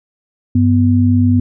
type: tone pair together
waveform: sine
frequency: 98 / 247.1 Hz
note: G2 / B3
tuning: 0 / +1 cents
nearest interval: octave + major third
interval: 1601 cents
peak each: -11 dBFS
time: 0.55-1.4 s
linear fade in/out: 5 ms
effects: none